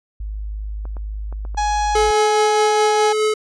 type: tone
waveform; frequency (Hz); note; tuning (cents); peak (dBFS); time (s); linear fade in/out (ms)
sine; 51.91; G#1; 0; -24; 0.2-2.11; 5
type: clicks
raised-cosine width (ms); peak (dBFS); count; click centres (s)
1; -24; 5; 0.854 / 0.968 / 1.326 / 1.451 / 1.547
type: harmonic tone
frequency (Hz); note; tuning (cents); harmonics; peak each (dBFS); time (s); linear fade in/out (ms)
836; G#5; +11; 1 / 2 / 3 / 4 / 5 / 6 / 7 / 8 / 9 / 10; -17 / -30 / -36 / -37 / -35 / -43 / -34 / -41 / -44 / -47; 1.57-3.13; 10
type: tone with tremolo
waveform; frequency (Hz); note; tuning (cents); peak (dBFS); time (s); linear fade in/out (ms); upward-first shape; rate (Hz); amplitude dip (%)
square; 430; A4; -40; -15; 1.95-3.34; 5; sine; 4.8; 30
effects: resampled to 24000 Hz